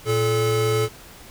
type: tone pair together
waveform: square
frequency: 114.71 / 433.1 Hz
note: A#2 / A4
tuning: -27 / -27 cents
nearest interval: octave + major seventh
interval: 2300 cents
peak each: -23 / -21 dBFS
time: 0.05-0.89 s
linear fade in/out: 50 ms
effects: pink hiss -44 dBFS RMS until 1.3 s